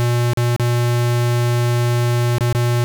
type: tone with dropouts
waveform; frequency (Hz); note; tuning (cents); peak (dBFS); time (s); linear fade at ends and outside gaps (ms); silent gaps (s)
square; 120.3; B2; -45; -15; 0-2.84; 0; 0.334-0.373 / 0.563-0.597 / 2.383-2.408 / 2.527-2.549
effects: none